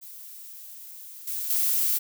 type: noise with level steps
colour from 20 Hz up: violet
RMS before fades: -43 / -31 / -24 dBFS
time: 0.01-1.99 s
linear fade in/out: 20 ms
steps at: 1.27 / 1.5 s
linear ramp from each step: 5 ms
effects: none